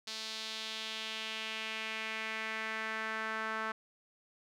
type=tone with band-pass filter sweep; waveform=sawtooth; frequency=220 Hz; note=A3; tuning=in tune; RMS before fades=-39 dBFS; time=0.07-3.72 s; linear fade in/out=5 ms; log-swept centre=4400 to 1400 Hz; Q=2.3; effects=none